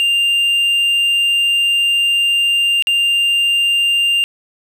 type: tone with dropouts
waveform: triangle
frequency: 2794 Hz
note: F7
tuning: in tune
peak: -10 dBFS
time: 0-4.24 s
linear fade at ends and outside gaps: 0 ms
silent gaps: 2.824-2.871 s
effects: none